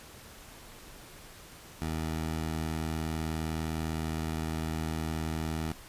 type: tone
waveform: 15% pulse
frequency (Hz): 79.6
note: D#2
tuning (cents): +40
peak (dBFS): -25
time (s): 1.82-5.72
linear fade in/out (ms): 0
effects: pink hiss -50 dBFS RMS until 5.88 s + resampled to 32000 Hz